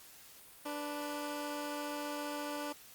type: tone pair together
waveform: 15% pulse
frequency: 293.4 / 493.9 Hz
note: D4 / B4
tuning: -2 / 0 cents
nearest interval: major sixth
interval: 902 cents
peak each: -32 / -40 dBFS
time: 0.65-2.73 s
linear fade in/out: 10 ms
effects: white hiss -56 dBFS RMS until 2.94 s + Opus 48 kbps